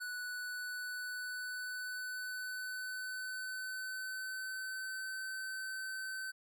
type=tone with pitch glide; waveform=square; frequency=1480 to 1533.1 Hz; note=F#6 to G6; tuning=0 to -39 cents; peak=-40 dBFS; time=0-6.32 s; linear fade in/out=20 ms; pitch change=+61 cents; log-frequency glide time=0.16-5.23 s; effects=none